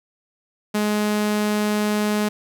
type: tone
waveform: sawtooth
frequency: 210 Hz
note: G#3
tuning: 19 cents sharp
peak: -15 dBFS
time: 0.74-2.29 s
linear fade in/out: 10 ms
effects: 9-bit